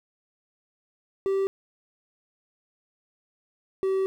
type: tone pair in turn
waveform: triangle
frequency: 388.9 / 383.3 Hz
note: G4 / G4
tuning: -14 / -39 cents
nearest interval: unison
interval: 25 cents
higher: first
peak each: -20 dBFS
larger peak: neither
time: 1.26-1.47 / 3.83-4.06 s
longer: second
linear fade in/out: 0 ms
effects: 10-bit